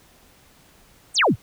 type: exponential sweep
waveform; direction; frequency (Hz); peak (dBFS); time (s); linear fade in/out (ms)
sine; down; 9620 to 78.7; -14; 1.14-1.36; 50
effects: pink hiss -54 dBFS RMS until 1.42 s